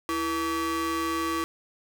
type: ring-modulated tone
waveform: 45% pulse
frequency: 405.7 Hz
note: G#4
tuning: 41 cents flat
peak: -23 dBFS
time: 0.09-1.44 s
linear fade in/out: 0 ms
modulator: 736 Hz
effects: none